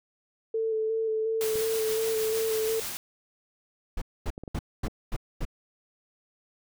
sine tone with vibrato, 442.5 Hz, A4, 10 cents sharp, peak -25 dBFS, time 0.54-2.8 s, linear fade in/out 5 ms, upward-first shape square, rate 2.8 Hz, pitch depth 16 cents each way
white noise with tremolo, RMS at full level -34 dBFS, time 1.41-2.97 s, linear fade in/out 0 ms, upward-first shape sine, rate 6.4 Hz, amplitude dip 25%
clicks, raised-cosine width 2 ms, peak -25 dBFS, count 5, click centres 1.556 / 4.379 / 4.436 / 4.478 / 4.881 s
brown noise bursts, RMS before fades -29 dBFS, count 6, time 3.97-5.452 s, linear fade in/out 5 ms, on 47 ms, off 240 ms
effects none

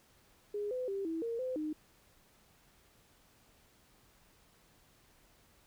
sine tone with pitch steps, 412.8 / 506 / 393.4 / 325.9 / 462.7 / 512 / 307.1 Hz, G#4 / B4 / G4 / E4 / A#4 / C5 / D#4, -10 / +42 / +6 / -20 / -13 / -38 / -23 cents, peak -34 dBFS, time 0.54-1.73 s, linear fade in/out 5 ms, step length 170 ms, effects pink hiss -66 dBFS RMS until 5.66 s

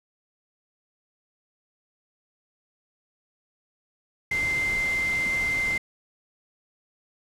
sine tone in noise, 2084 Hz, C7, 7 cents flat, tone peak -23 dBFS, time 4.31-5.78 s, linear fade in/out 5 ms, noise pink, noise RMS -36 dBFS, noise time 4.31-5.78 s, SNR +10 dB, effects low-pass 10000 Hz 12 dB/octave

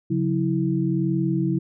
sine tone cluster, 139.5 / 180.8 / 326.2 Hz, C#3 / F#3 / E4, +11 / -40 / -18 cents, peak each -24 dBFS, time 0.1-1.59 s, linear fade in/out 10 ms, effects none

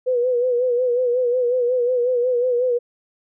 sine tone with vibrato, 493.9 Hz, B4, in tune, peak -16 dBFS, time 0.06-2.79 s, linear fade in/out 20 ms, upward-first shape sine, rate 5.5 Hz, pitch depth 62 cents each way, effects none

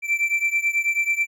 triangle beating tone pair, 2337 / 2346.2 Hz, D7 / D7, -9 / -2 cents, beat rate 9.2 Hz, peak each -20 / -22 dBFS, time 0.02-1.27 s, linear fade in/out 50 ms, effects none

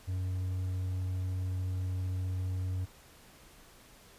triangle tone, 92.5 Hz, F#2, in tune, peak -29 dBFS, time 0.07-2.86 s, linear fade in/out 20 ms, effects pink hiss -57 dBFS RMS until 4.18 s + resampled to 32000 Hz

